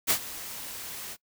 white noise with ADSR envelope, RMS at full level -22 dBFS, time 0.07-1.17 s, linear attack 31 ms, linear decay 81 ms, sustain -17 dB, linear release 46 ms, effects noise-tail reverb RT60 0.1 s tail -22 dB re dry

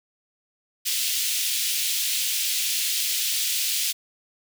pink high-pass noise, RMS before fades -25 dBFS, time 0.85-3.93 s, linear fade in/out 20 ms, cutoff 2800 Hz, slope 24 dB/octave, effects none

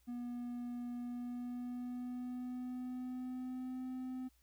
triangle tone with pitch glide, 242.5 to 256.2 Hz, B3 to C4, -31 to -36 cents, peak -38 dBFS, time 0.07-4.29 s, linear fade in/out 20 ms, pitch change +95 cents, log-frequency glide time 0.98-3.85 s, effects added 60 Hz sine -70 dBFS peak until 4.42 s + white hiss -75 dBFS RMS until 4.42 s

